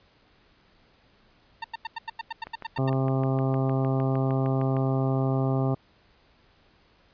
sawtooth tone bursts, 909 Hz, A#5, 44 cents flat, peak -26 dBFS, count 12, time 1.62-2.897 s, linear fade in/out 5 ms, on 23 ms, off 91 ms
click train, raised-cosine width 0.5 ms, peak -24 dBFS, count 16, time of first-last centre 2.47-4.767 s, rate 6.53 Hz
harmonic tone, 133 Hz, C3, 29 cents sharp, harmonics 1 / 2 / 3 / 4 / 5 / 6 / 7 / 8 / 9, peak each -24 / -29 / -32 / -36 / -34 / -37 / -46 / -42 / -41 dBFS, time 2.78-5.75 s, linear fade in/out 10 ms
effects pink hiss -61 dBFS RMS until 7.13 s + resampled to 11025 Hz

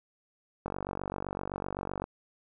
click train, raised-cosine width 1 ms, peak -20 dBFS, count 67, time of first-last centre 0.66-2.041 s, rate 47.8 Hz, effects none

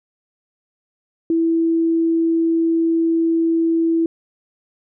sine tone, 329.6 Hz, E4, in tune, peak -14 dBFS, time 1.3-4.06 s, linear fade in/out 2 ms, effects none

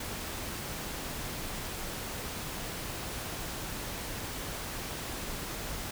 pink noise, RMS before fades -38 dBFS, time 0-5.91 s, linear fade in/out 5 ms, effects none

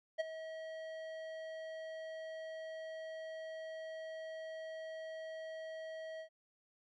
square tone with ADSR envelope, 640 Hz, D#5, 49 cents sharp, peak -31 dBFS, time 0.18-6.29 s, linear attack 23 ms, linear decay 18 ms, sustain -13 dB, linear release 89 ms, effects low-pass 3000 Hz 12 dB/octave

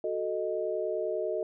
sine chord, D# diminished, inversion first, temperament equal, 370 / 440 / 622.3 Hz, F#4 / A4 / D#5, 0 / 0 / 0 cents, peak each -34 / -33 / -32 dBFS, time 0.04-1.43 s, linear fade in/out 2 ms, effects none

